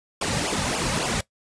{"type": "noise with flanger", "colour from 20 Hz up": "pink", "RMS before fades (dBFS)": -25, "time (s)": [0.21, 1.21], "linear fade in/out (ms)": 5, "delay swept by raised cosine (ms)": [0.49, 2.99], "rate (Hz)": 3.6, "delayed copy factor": -0.9, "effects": ["noise-tail reverb RT60 0.1 s tail -18 dB re dry", "resampled to 22050 Hz"]}